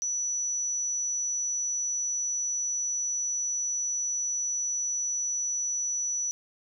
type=tone; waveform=sine; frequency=5920 Hz; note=F#8; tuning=in tune; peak=-27 dBFS; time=0.02-6.31 s; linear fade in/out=0 ms; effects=none